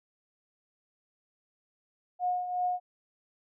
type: tone with tremolo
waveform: sine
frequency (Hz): 722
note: F#5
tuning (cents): -43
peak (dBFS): -25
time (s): 2.19-2.8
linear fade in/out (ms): 50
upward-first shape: triangle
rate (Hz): 2.7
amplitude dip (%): 65
effects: none